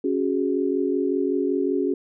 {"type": "chord", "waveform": "sine", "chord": "C# suspended fourth", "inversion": "none", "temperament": "equal", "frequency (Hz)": [277.2, 370, 415.3], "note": ["C#4", "F#4", "G#4"], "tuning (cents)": [0, 0, 0], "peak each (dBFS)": [-24, -24, -26], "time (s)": [0.04, 1.94], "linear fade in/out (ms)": 5, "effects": []}